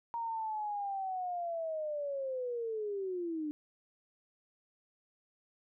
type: linear sweep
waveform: sine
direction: down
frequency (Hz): 938 to 293.7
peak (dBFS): -34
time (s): 0.14-3.51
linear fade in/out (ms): 0
effects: none